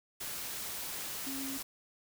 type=tone in noise; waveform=sine; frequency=270.6 Hz; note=C#4; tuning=42 cents flat; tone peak=-39 dBFS; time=1.26-1.58 s; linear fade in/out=10 ms; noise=white; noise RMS=-40 dBFS; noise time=0.2-1.63 s; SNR=-2 dB; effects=none